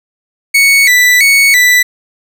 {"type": "tone with vibrato", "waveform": "40% pulse", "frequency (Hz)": 2096, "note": "C7", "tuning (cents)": 2, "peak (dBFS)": -4, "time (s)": [0.54, 1.83], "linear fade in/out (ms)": 10, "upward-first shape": "square", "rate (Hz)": 1.5, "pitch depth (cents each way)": 100, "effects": []}